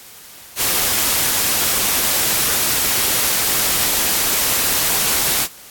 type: noise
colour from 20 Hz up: white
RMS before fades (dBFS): -17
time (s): 0.56-5.48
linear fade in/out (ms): 50
effects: white hiss -40 dBFS RMS until 5.7 s + AAC 64 kbps